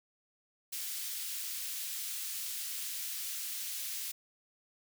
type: high-pass noise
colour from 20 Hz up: white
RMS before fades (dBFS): -39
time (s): 0.72-4.12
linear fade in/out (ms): 10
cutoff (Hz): 2600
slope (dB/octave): 12
effects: none